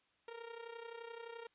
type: tone with amplitude modulation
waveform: sawtooth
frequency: 464.1 Hz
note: A#4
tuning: 8 cents flat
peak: -40 dBFS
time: 0.28-1.47 s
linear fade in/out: 2 ms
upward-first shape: sine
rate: 31.6 Hz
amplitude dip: 70%
effects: white hiss -75 dBFS RMS until 1.54 s + resampled to 8000 Hz